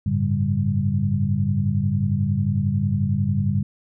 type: tone cluster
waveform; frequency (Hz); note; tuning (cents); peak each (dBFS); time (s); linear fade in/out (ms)
sine; 96.1 / 107.2 / 142.1 / 196.5; G2 / A2 / C#3 / G3; -34 / -45 / +43 / +4; -24; 0.06-3.63; 5
effects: none